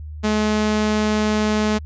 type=tone; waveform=sawtooth; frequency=213.3 Hz; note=G#3; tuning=46 cents sharp; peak=-13 dBFS; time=0.23-1.79 s; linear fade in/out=20 ms; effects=added 76 Hz sine -30 dBFS peak until 1.85 s + resampled to 16000 Hz